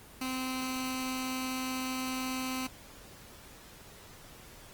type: tone with notch filter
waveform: 15% pulse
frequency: 258.9 Hz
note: C4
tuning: 18 cents flat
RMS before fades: -35 dBFS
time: 0.21-2.67 s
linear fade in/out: 5 ms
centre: 590 Hz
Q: 0.59
effects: pink hiss -52 dBFS RMS until 4.73 s + Opus 24 kbps